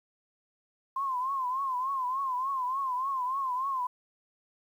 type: tone with vibrato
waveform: sine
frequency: 1046.5 Hz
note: C6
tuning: in tune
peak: -28 dBFS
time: 0.96-3.87 s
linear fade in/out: 5 ms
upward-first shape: triangle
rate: 3.4 Hz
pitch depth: 120 cents each way
effects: 10-bit